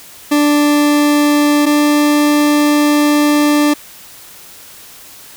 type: tone pair in turn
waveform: 40% pulse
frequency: 293.7 / 295.1 Hz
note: D4 / D4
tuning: 0 / +8 cents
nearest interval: unison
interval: 8 cents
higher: second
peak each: -8 dBFS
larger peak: neither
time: 0.31-1.66 / 1.66-3.74 s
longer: second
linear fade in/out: 10 ms
effects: white hiss -37 dBFS RMS until 5.36 s